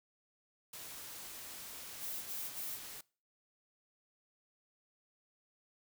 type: noise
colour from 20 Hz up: white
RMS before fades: -48 dBFS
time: 0.73-3.01 s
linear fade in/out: 5 ms
type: noise bursts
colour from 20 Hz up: violet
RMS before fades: -42 dBFS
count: 3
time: 1.99-2.786 s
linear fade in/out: 50 ms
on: 250 ms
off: 23 ms
effects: noise-tail reverb RT60 0.4 s tail -24 dB re dry